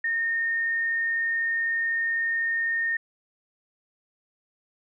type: tone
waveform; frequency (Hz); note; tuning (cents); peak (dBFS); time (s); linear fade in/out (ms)
sine; 1834; A#6; -29; -23; 0.04-2.97; 5
effects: none